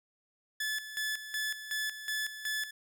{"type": "tone with tremolo", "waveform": "sawtooth", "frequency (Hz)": 1728, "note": "A6", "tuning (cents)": -32, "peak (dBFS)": -28, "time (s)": [0.6, 2.71], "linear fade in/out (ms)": 5, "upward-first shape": "square", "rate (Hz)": 2.7, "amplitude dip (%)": 70, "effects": []}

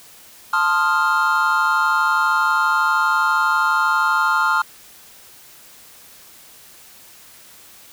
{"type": "chord", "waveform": "triangle", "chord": "F dominant seventh", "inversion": "first", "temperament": "equal", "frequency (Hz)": [880, 1046.5, 1244.5, 1396.9], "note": ["A5", "C6", "Eb6", "F6"], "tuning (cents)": [0, 0, 0, 0], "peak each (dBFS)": [-21, -20, -20, -16], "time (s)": [0.53, 4.62], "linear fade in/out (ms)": 5, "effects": ["white hiss -45 dBFS RMS until 7.92 s"]}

